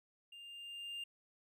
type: tone with level ramp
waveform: triangle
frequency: 2802 Hz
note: F7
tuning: 5 cents sharp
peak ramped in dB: -50 to -39 dBFS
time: 0.32-1.04 s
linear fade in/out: 5 ms
effects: none